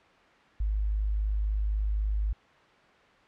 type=tone; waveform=sine; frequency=51.91 Hz; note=G#1; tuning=in tune; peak=-25 dBFS; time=0.6-2.33 s; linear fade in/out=5 ms; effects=white hiss -57 dBFS RMS until 3.27 s + low-pass 2000 Hz 12 dB/octave